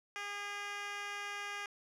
10% pulse tone with band-pass filter, 407.3 Hz, G#4, 34 cents flat, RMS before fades -42 dBFS, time 0.16-1.66 s, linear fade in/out 0 ms, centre 2400 Hz, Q 0.69, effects none

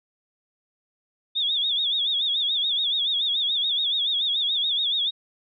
sine tone with vibrato, 3520 Hz, A7, in tune, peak -21 dBFS, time 1.35-5.11 s, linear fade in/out 20 ms, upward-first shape sine, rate 7 Hz, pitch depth 120 cents each way, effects none

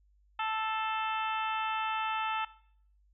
harmonic tone with a mistuned harmonic, 440 Hz, A4, in tune, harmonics 2 / 3 / 4 / 5 / 6 / 7 / 8, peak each -33 / -35 / -42 / -46 / -39 / -44 / -48 dBFS, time 0.39-2.45 s, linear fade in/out 5 ms, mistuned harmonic 5, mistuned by -46 cents, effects noise-tail reverb RT60 0.6 s tail -19 dB re dry + added 50 Hz sine -63 dBFS peak until 3.13 s

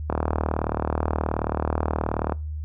click train, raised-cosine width 1 ms, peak -9 dBFS, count 87, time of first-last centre 0.1-2.322 s, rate 38.7 Hz, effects noise-tail reverb RT60 0.3 s tail -24 dB re dry + added 76 Hz sine -28 dBFS peak until 2.64 s

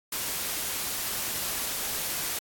white noise, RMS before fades -31 dBFS, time 0.12-2.39 s, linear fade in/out 5 ms, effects AAC 64 kbps

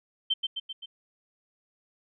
sine tone with echo, 3116 Hz, G7, 11 cents flat, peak -22 dBFS, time 0.3-0.34 s, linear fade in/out 10 ms, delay 130 ms, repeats 4, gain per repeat -4 dB, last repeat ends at 0.86 s, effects none

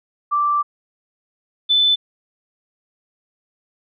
sine tone pair in turn, 1172 / 3512 Hz, D6 / A7, -4 / -4 cents, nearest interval octave + perfect fifth, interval 1900 cents, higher second, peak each -15 / -12 dBFS, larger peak second, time 0.31-0.63 / 1.69-1.96 s, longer first, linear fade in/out 20 ms, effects none

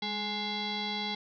sine tone with frequency modulation, 2093 Hz, C7, in tune, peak -31 dBFS, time 0.02-1.15 s, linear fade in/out 5 ms, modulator 629 Hz, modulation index 3.6, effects none

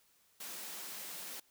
white high-pass noise, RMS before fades -45 dBFS, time 0.4-1.4 s, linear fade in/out 5 ms, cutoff 160 Hz, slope 96 dB/octave, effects white hiss -70 dBFS RMS until 1.5 s

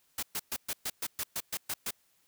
white noise bursts, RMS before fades -34 dBFS, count 11, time 0.18-1.908 s, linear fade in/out 5 ms, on 48 ms, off 120 ms, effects white hiss -70 dBFS RMS until 2.27 s

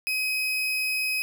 35% pulse tone, 2529 Hz, D#7, 28 cents sharp, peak -23 dBFS, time 0.07-1.22 s, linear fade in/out 0 ms, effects none

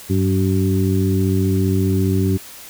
harmonic tone with a mistuned harmonic, 95 Hz, F#2, 46 cents sharp, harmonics 1 / 2 / 3 / 4, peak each -17 / -20 / -22 / -23 dBFS, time 0.09-2.38 s, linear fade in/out 20 ms, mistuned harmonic 1, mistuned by +44 cents, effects white hiss -38 dBFS RMS until 2.69 s

